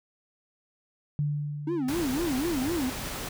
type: tone with exponential decay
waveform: sine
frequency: 146.9 Hz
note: D3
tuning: 1 cent sharp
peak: -23 dBFS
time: 1.19-2.9 s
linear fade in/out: 0 ms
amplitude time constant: 370 ms
type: tone with vibrato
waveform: triangle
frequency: 297.4 Hz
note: D4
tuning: 22 cents sharp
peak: -24 dBFS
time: 1.67-2.9 s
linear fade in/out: 5 ms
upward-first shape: sine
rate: 4 Hz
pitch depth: 290 cents each way
type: noise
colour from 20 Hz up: pink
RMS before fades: -35 dBFS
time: 1.88-3.29 s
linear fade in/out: 5 ms
effects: none